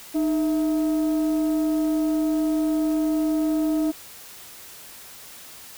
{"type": "tone pair together", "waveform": "sine", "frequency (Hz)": [308.6, 654], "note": ["D#4", "E5"], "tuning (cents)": [-14, -14], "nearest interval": "octave + minor second", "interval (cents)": 1300, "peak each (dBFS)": [-18, -28], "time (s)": [0.14, 3.92], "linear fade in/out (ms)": 20, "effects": ["tanh soft clip ceiling -17 dBFS", "white hiss -43 dBFS RMS until 5.77 s"]}